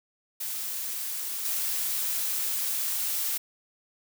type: noise with level steps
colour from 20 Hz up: blue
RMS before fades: -33 / -29 dBFS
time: 0.4-3.38 s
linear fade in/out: 10 ms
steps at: 1.45 s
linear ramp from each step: 2 ms
effects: none